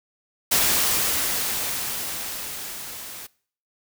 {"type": "noise with level ramp", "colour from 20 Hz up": "white", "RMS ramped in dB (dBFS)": [-19, -38], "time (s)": [0.51, 3.27], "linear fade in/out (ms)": 10, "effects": ["noise-tail reverb RT60 0.5 s tail -22 dB re dry"]}